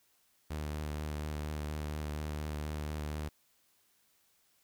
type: tone with vibrato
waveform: sawtooth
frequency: 75.5 Hz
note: D2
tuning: 48 cents sharp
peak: -32 dBFS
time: 0.5-3.29 s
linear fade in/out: 10 ms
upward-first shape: sine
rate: 4.2 Hz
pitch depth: 20 cents each way
effects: white hiss -71 dBFS RMS until 4.63 s